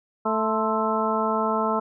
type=harmonic tone with a mistuned harmonic; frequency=220 Hz; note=A3; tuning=in tune; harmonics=1 / 2 / 3 / 4 / 5 / 6; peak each=-28 / -28 / -28 / -28 / -28 / -28 dBFS; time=0.25-1.8 s; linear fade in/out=10 ms; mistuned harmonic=5; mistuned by=-74 cents; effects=none